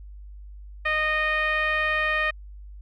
10% pulse tone with low-pass filter, 617 Hz, D#5, 15 cents flat, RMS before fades -24 dBFS, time 0.85-2.31 s, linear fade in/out 10 ms, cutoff 2100 Hz, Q 2.9, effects added 50 Hz sine -39 dBFS peak until 2.81 s

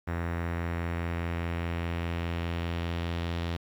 sawtooth tone with low-pass filter sweep, 84.9 Hz, F2, 48 cents flat, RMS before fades -32 dBFS, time 0.07-3.57 s, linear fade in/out 10 ms, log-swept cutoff 1800 to 3700 Hz, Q 1.9, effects 9-bit

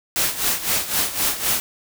white noise with tremolo, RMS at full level -19 dBFS, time 0.16-1.6 s, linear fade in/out 0 ms, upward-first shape sine, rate 3.9 Hz, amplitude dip 75%, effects none

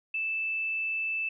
sine tone, 2637 Hz, E7, in tune, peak -28 dBFS, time 0.14-1.29 s, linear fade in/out 5 ms, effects none

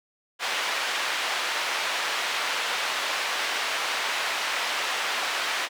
white band-pass noise, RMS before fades -28 dBFS, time 0.39-5.69 s, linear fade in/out 50 ms, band 660 to 3000 Hz, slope 12 dB/octave, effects none

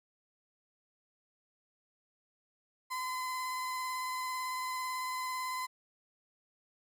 35% pulse tone with vibrato, 1021 Hz, C6, 43 cents flat, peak -33 dBFS, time 2.9-5.67 s, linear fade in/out 20 ms, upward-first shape square, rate 18 Hz, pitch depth 11 cents each way, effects none

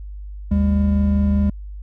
triangle tone pair together, 75.44 / 201.4 Hz, D2 / G3, +47 / +47 cents, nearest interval octave + perfect fourth, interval 1700 cents, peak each -15 dBFS, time 0.51-1.5 s, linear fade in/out 5 ms, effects added 50 Hz sine -30 dBFS peak until 1.82 s

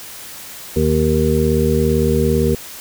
harmonic tone, 77.78 Hz, D#2, in tune, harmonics 1 / 2 / 3 / 5 / 6, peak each -19 / -19 / -19 / -19 / -19 dBFS, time 0.76-2.55 s, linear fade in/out 5 ms, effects white hiss -34 dBFS RMS until 2.8 s

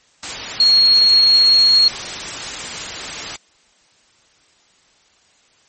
sine tone in noise, 4300 Hz, C8, 47 cents sharp, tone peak -8 dBFS, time 0.6-1.88 s, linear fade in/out 2 ms, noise white, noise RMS -26 dBFS, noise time 0.23-3.36 s, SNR +15 dB, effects white hiss -55 dBFS RMS until 5.68 s + MP3 32 kbps

